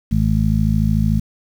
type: harmonic tone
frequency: 53.5 Hz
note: A1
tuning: 48 cents flat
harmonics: 1 / 2 / 3 / 4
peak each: -19 / -19 / -19 / -19 dBFS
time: 0.11-1.2 s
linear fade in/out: 10 ms
effects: 7-bit